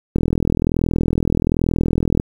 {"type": "click train", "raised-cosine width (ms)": 3, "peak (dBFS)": -4, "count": 85, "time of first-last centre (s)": [0.16, 2.199], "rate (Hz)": 41.2, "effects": ["7-bit"]}